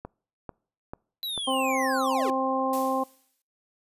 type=click train; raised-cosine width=1 ms; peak=-22 dBFS; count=4; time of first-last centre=0.05-1.377 s; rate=2.26 Hz
type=linear sweep; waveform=square; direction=down; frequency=4000 to 323.7 Hz; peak=-30 dBFS; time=1.23-2.3 s; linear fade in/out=0 ms
type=harmonic tone; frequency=263.8 Hz; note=C4; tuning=14 cents sharp; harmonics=1 / 2 / 3 / 4; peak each=-29 / -29 / -29 / -29 dBFS; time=1.47-3.04 s; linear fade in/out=10 ms
type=noise with exponential decay; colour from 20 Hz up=blue; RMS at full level=-35 dBFS; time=2.73-3.42 s; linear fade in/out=2 ms; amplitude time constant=150 ms
effects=noise-tail reverb RT60 0.5 s tail -26 dB re dry + resampled to 32000 Hz